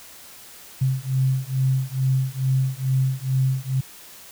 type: beating tone pair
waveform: sine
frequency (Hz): 130.81 / 133.11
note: C3 / C3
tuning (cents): 0 / +30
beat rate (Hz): 2.3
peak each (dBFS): -22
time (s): 0.81-3.81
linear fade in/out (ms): 10
effects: white hiss -44 dBFS RMS until 4.31 s